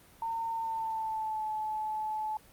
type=tone with pitch glide; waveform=sine; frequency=910 to 862.9 Hz; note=A#5 to A5; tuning=-42 to -34 cents; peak=-31 dBFS; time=0.22-2.37 s; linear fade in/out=2 ms; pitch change=-92 cents; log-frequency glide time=0.51-1.46 s; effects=pink hiss -58 dBFS RMS until 2.52 s + Opus 32 kbps